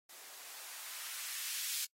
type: noise with band-pass filter sweep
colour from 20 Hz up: violet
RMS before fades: -44 dBFS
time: 0.09-1.85 s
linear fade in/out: 5 ms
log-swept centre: 390 to 3000 Hz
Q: 0.83
effects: noise-tail reverb RT60 0.1 s tail -23 dB re dry + AAC 48 kbps